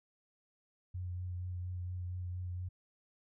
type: tone with vibrato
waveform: sine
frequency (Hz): 90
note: F#2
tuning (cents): -47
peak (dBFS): -37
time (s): 0.94-2.69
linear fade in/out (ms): 10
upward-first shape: sine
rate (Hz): 4.3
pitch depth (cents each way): 18
effects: none